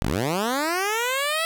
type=linear sweep; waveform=10% pulse; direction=up; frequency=34.55 to 665 Hz; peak=-14 dBFS; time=0.02-1.45 s; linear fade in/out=0 ms; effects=none